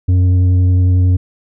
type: tone with tanh clipping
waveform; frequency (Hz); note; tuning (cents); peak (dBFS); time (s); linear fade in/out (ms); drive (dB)
sine; 91.1; F#2; -26; -9; 0.08-1.17; 10; 6
effects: none